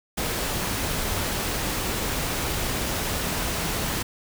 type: noise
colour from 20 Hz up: pink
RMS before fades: -27 dBFS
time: 0.17-4.03 s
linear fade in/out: 10 ms
effects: none